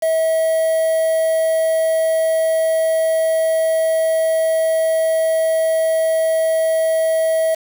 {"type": "tone with quantisation", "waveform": "triangle", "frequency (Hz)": 645, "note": "E5", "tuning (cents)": -38, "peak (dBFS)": -12, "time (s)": [0.02, 7.55], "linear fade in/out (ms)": 10, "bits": 5, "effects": []}